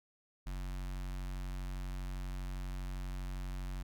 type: tone with notch filter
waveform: square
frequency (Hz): 46.25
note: F#1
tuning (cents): 0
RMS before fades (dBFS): -40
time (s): 0.46-3.83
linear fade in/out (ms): 10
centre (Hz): 460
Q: 1.2
effects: none